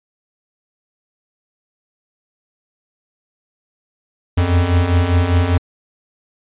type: beating tone pair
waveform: square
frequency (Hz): 84 / 89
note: E2 / F2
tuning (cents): +33 / +33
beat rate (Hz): 5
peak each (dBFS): -19 / -14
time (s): 4.37-5.58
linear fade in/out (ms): 10
effects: resampled to 8000 Hz